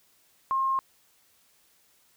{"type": "tone", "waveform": "sine", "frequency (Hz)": 1068, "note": "C6", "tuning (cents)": 35, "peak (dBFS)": -23, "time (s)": [0.51, 0.79], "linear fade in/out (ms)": 0, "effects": ["white hiss -64 dBFS RMS until 2.16 s"]}